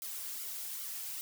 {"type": "noise with flanger", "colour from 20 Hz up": "blue", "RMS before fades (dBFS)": -41, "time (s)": [0.02, 1.21], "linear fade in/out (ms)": 0, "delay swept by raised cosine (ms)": [1.1, 3.3], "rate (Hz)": 2.5, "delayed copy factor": -0.85, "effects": []}